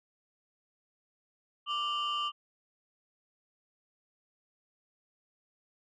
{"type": "tone cluster", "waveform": "sine", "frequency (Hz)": [1179, 2828, 3052], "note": ["D6", "F7", "G7"], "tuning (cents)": [6, 21, -47], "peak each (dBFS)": [-31, -36, -35], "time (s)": [1.66, 2.32], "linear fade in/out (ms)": 50, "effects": ["tanh soft clip ceiling -25 dBFS"]}